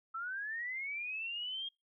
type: linear sweep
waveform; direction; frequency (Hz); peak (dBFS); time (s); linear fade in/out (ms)
sine; up; 1303 to 3253; -37; 0.14-1.69; 10
effects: noise-tail reverb RT60 0.2 s tail -25 dB re dry